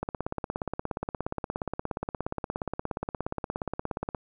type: click train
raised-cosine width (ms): 1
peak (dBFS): -16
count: 71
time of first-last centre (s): 0.03-4.148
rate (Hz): 17
effects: none